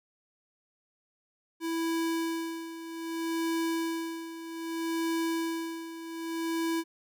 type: tone with tremolo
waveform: square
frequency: 329.6 Hz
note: E4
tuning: in tune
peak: -28 dBFS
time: 1.6-6.84 s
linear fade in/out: 50 ms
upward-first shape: sine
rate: 0.63 Hz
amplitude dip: 75%
effects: none